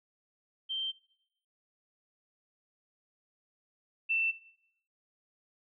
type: tone pair in turn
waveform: sine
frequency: 3136 / 2675 Hz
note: G7 / E7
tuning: 0 / +25 cents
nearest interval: minor third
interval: 275 cents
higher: first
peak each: -32 / -26 dBFS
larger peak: second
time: 0.69-0.92 / 4.09-4.32 s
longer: neither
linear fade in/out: 20 ms
effects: noise-tail reverb RT60 0.8 s tail -21 dB re dry